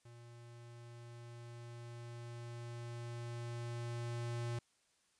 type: tone with level ramp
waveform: square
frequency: 118.6 Hz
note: A#2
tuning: 30 cents sharp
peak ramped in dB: -55 to -38 dBFS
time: 0.05-4.59 s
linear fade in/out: 5 ms
effects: white hiss -75 dBFS RMS until 5.19 s + resampled to 22050 Hz